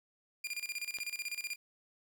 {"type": "tone with tremolo", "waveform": "sawtooth", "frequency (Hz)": 2400, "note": "D7", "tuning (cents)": 37, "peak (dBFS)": -32, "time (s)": [0.44, 1.56], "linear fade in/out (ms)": 5, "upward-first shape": "square", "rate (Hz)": 16, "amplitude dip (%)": 80}
{"type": "click", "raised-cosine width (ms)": 0.2, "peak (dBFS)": -28, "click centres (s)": 0.986}
{"effects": ["11-bit"]}